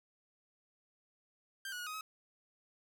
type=tone with pitch steps; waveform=sawtooth; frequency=1576 / 1463 / 1447 / 1253 / 1277 Hz; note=G6 / F#6 / F#6 / D#6 / D#6; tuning=+9 / -20 / -39 / +12 / +45 cents; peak=-37 dBFS; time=1.65-2.01 s; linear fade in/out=2 ms; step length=72 ms; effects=none